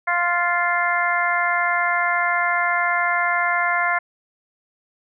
harmonic tone, 349.2 Hz, F4, in tune, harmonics 2 / 3 / 4 / 5 / 6, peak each -24 / -24 / -24 / -24 / -24 dBFS, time 0.07-3.99 s, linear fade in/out 10 ms, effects none

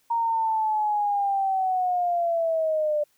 sine linear sweep, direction down, 934 to 591 Hz, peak -21 dBFS, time 0.1-3.04 s, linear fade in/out 10 ms, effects white hiss -66 dBFS RMS until 3.17 s

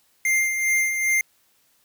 square tone with tremolo, 2102 Hz, C7, 7 cents sharp, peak -18 dBFS, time 0.25-1.21 s, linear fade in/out 2 ms, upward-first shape sine, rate 2.5 Hz, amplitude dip 50%, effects white hiss -63 dBFS RMS until 1.84 s

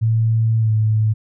sine tone with pitch glide, 112.4 to 108.76 Hz, A2 to A2, +37 to -20 cents, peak -13 dBFS, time 0.01-1.14 s, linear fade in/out 20 ms, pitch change -57 cents, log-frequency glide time 0.58-0.72 s, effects none

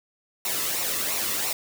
white noise with flanger, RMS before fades -27 dBFS, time 0.45-1.53 s, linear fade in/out 2 ms, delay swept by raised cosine 0.61 to 1.31 ms, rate 2.9 Hz, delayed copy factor -0.55, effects none

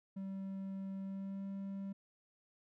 triangle tone with pitch glide, 193.3 to 195.89 Hz, G3 to G3, -24 to -1 cents, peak -38 dBFS, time 0.16-1.93 s, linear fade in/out 10 ms, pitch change +23 cents, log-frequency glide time 1.01-1.45 s, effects none

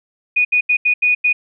sine tone bursts at uneven times, 2469 Hz, D#7, 14 cents flat, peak -11 dBFS, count 6, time 0.36-0.45 / 0.52-0.61 / 0.69-0.77 / 0.85-0.94 / 1.02-1.15 / 1.24-1.33 s, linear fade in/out 10 ms, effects none

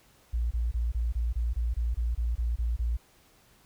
sine tone bursts, 58.27 Hz, A#1, in tune, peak -25 dBFS, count 13, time 0.33-2.97 s, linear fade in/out 10 ms, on 180 ms, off 25 ms, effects pink hiss -61 dBFS RMS until 3.65 s

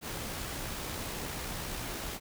pink noise with amplitude modulation, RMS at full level -37 dBFS, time 0.01-2.2 s, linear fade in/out 50 ms, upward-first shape sine, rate 62.3 Hz, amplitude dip 25%, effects none

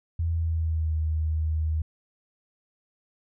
sine tone with pitch glide, 83.1 to 78.57 Hz, E2 to D#2, +15 to +17 cents, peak -23 dBFS, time 0.19-1.82 s, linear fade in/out 5 ms, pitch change -98 cents, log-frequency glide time 0.3-0.96 s, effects none

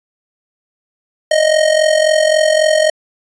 square tone with amplitude modulation, 622.3 Hz, D#5, in tune, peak -7 dBFS, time 1.31-2.9 s, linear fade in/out 5 ms, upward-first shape sine, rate 43.7 Hz, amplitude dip 70%, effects resampled to 22050 Hz

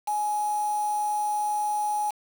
sine tone with quantisation, 839 Hz, G#5, 17 cents sharp, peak -24 dBFS, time 0.07-2.11 s, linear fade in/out 10 ms, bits 6, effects none

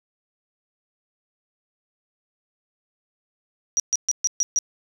sine tone bursts, 5780 Hz, F#8, 41 cents flat, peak -17 dBFS, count 6, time 3.77-4.588 s, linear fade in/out 0 ms, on 28 ms, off 130 ms, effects none

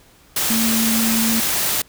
sine tone in noise, 225.7 Hz, A3, 44 cents sharp, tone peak -18 dBFS, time 0.5-1.4 s, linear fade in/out 5 ms, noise white, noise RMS -20 dBFS, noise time 0.36-1.82 s, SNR -1 dB, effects pink hiss -51 dBFS RMS until 1.88 s

